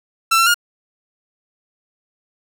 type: tone with pitch steps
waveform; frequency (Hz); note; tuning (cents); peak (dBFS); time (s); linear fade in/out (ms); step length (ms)
sawtooth; 1338 / 1352 / 1422; E6 / E6 / F6; +25 / +43 / +31; -8; 0.31-0.544; 10; 78
effects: none